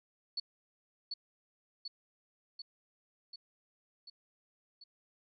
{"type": "tone with echo", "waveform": "sine", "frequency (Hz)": 4435, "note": "C#8", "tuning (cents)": 0, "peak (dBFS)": -33, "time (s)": [0.37, 0.4], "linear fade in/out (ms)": 5, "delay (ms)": 740, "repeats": 6, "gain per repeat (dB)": -3, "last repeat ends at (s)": 4.84, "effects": []}